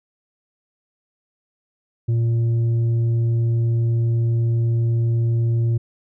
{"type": "tone with tanh clipping", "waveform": "triangle", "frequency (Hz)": 116, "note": "A#2", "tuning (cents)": -8, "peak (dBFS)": -17, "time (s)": [2.08, 5.78], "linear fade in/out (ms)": 10, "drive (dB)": 9, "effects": []}